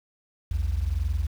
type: tone pair together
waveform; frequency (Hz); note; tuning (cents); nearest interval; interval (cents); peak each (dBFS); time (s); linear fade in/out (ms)
sine; 59.61 / 81.3; A#1 / E2; +39 / -23; perfect fourth; 538; -25; 0.51-1.27; 5
effects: tanh soft clip ceiling -18 dBFS + 8-bit